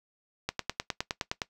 click train, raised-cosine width 0.2 ms, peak -12 dBFS, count 10, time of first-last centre 0.49-1.418 s, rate 9.7 Hz, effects noise-tail reverb RT60 0.1 s tail -18 dB re dry

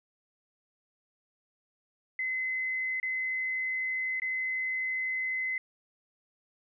sine tone with dropouts, 2043 Hz, C7, 42 cents flat, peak -29 dBFS, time 2.19-5.58 s, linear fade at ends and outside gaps 2 ms, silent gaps 3-3.029 / 4.199-4.219 s, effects none

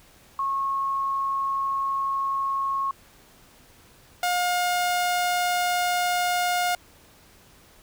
sine / sawtooth tone pair in turn, 1092 / 713.4 Hz, C#6 / F5, -26 / +37 cents, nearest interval perfect fifth, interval 737 cents, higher first, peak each -23 / -18 dBFS, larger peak second, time 0.39-2.91 / 4.23-6.75 s, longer neither, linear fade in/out 2 ms, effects pink hiss -54 dBFS RMS until 7.82 s

